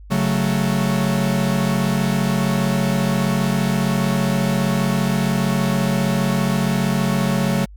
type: chord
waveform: 45% pulse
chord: F# minor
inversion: second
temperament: equal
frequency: 138.59 / 185 / 220 Hz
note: C#3 / F#3 / A3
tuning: 0 / 0 / 0 cents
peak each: -22 / -20 / -22 dBFS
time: 0.1-7.66 s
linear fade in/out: 20 ms
effects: added 50 Hz sine -37 dBFS peak until 7.76 s